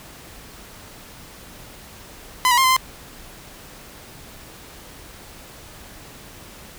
sawtooth tone with pitch steps, 1014 / 966 / 1059 / 1033 / 1040 Hz, B5 / B5 / C6 / C6 / C6, +45 / -39 / +21 / -22 / -11 cents, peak -10 dBFS, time 2.45-2.765 s, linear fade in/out 0 ms, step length 63 ms, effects pink hiss -42 dBFS RMS until 6.78 s

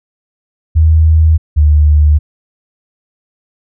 sine tone pair in turn, 79.5 / 75.04 Hz, D#2 / D2, +38 / +38 cents, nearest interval minor second, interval 100 cents, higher first, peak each -4 dBFS, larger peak neither, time 0.75-1.38 / 1.56-2.19 s, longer neither, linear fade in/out 20 ms, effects none

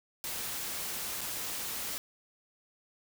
white noise with dropouts, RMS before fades -37 dBFS, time 0.24-1.98 s, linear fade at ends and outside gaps 0 ms, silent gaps 1.208-1.214 s, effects none

